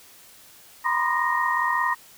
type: tone cluster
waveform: sine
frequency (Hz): 959 / 996 / 1041 / 1214 / 1865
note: A#5 / B5 / C6 / D#6 / A#6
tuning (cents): +49 / +14 / -9 / -43 / 0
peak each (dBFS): -27 / -30 / -26 / -29 / -25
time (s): 0.84-1.95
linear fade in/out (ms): 20
effects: white hiss -50 dBFS RMS until 2.17 s